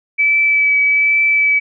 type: tone with vibrato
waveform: sine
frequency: 2300 Hz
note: D7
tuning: 37 cents flat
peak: -10 dBFS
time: 0.18-1.6 s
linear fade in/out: 20 ms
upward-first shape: triangle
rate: 1.2 Hz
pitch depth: 16 cents each way
effects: none